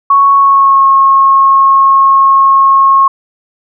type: tone with pitch glide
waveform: sine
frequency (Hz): 1108.7 to 1087.1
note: C#6 to C#6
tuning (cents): 0 to -34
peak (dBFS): -3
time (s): 0.1-3.08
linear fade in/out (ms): 5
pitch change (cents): -34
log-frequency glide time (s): 0.35-0.86
effects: none